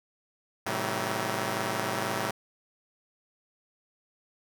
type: chord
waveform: 5% pulse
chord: A diminished seventh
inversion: none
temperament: just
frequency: 110 / 132 / 158.4 / 190.08 Hz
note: A2 / C3 / Eb3 / Gb3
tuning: 0 / +16 / +31 / +47 cents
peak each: -22 / -25 / -28 / -22 dBFS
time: 0.66-2.31 s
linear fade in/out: 5 ms
effects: none